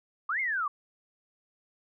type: linear two-way sweep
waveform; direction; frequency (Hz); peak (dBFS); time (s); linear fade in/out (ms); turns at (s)
sine; up then down; 1108.7 to 2182 to 1108.7; -27; 0.29-0.68; 5; 0.4
effects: none